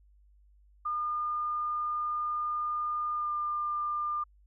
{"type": "tone with pitch glide", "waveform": "sine", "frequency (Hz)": [1212, 1199.5], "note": ["D#6", "D6"], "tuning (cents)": [-46, 36], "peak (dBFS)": -29, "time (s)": [0.85, 4.24], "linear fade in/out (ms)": 10, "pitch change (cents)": -18, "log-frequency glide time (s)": [3.14, 3.31], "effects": ["added 50 Hz sine -58 dBFS peak until 4.46 s"]}